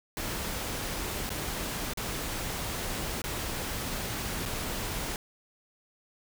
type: noise with dropouts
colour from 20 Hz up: pink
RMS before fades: -34 dBFS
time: 0.17-5.16 s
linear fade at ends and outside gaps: 1 ms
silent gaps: 1.293-1.303 / 1.935-1.973 / 3.218-3.24 / 4.455-4.459 s
effects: none